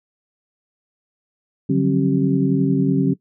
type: tone cluster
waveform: sine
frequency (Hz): 144.8 / 177.3 / 188 / 269.1 / 387.4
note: D3 / F3 / F#3 / C4 / G4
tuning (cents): -24 / +26 / +28 / +49 / -20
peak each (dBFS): -20 / -26 / -20 / -18 / -26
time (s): 1.69-3.14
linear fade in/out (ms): 10
effects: noise-tail reverb RT60 0.1 s tail -18 dB re dry